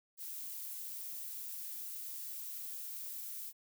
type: noise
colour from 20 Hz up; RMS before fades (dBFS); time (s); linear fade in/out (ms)
violet; -44; 0.17-3.53; 50
effects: none